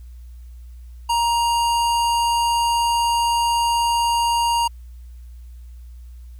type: tone with low-pass filter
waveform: square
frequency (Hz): 939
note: A#5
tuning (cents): +12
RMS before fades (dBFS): -19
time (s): 1.09-4.68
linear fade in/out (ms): 10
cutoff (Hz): 11000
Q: 0.83
effects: added 60 Hz sine -36 dBFS peak until 6.39 s + white hiss -62 dBFS RMS until 6.39 s